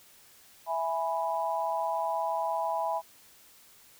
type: chord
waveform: sine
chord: E major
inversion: none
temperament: equal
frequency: 659.3 / 830.6 / 987.8 Hz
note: E5 / G#5 / B5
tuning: 0 / 0 / 0 cents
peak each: -32 dBFS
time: 0.66-3.02 s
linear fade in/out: 50 ms
effects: white hiss -57 dBFS RMS until 3.99 s